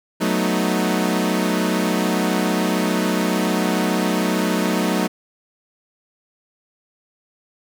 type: chord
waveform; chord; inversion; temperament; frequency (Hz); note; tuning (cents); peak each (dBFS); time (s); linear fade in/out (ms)
sawtooth; B dominant seventh; second; equal; 185 / 220 / 246.9 / 311.1; F#3 / A3 / B3 / D#4; 0 / 0 / 0 / 0; -18 / -19 / -22 / -20; 0.2-5.08; 20
effects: none